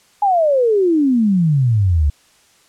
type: exponential sweep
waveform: sine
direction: down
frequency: 840 to 69.3 Hz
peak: -11 dBFS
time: 0.22-2.1 s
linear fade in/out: 5 ms
effects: white hiss -53 dBFS RMS until 2.68 s + low-pass 9000 Hz 12 dB/octave